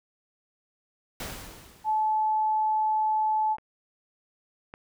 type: noise with exponential decay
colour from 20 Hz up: pink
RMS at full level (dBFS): -34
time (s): 1.2-2.31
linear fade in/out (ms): 2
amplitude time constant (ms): 240
type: tone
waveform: sine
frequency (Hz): 865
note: A5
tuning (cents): -30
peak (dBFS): -22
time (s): 1.84-3.57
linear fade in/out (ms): 50
type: clicks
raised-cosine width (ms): 0.5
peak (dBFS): -31 / -26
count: 2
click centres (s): 3.584 / 4.739
effects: none